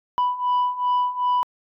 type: beating tone pair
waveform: sine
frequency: 987.8 / 990.4 Hz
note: B5 / B5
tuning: 0 / +5 cents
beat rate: 2.6 Hz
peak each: -22 / -19 dBFS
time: 0.18-1.43 s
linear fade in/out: 0 ms
effects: tanh soft clip ceiling -16 dBFS